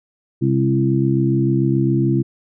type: harmonic tone with a mistuned harmonic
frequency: 67 Hz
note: C2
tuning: 42 cents sharp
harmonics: 2 / 3 / 4 / 5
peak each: -17 / -22 / -22 / -19 dBFS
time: 0.41-2.23 s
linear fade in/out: 20 ms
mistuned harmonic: 2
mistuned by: -20 cents
effects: none